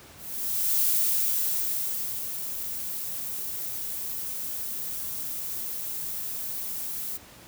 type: noise with ADSR envelope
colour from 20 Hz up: violet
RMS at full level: -23 dBFS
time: 0.16-7.18 s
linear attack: 650 ms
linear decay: 1400 ms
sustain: -10 dB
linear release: 22 ms
effects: pink hiss -49 dBFS RMS until 7.47 s + high-pass 60 Hz 12 dB/octave